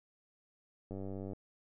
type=click train; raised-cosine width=2 ms; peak=-30 dBFS; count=42; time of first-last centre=0.91-1.333 s; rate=97 Hz; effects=none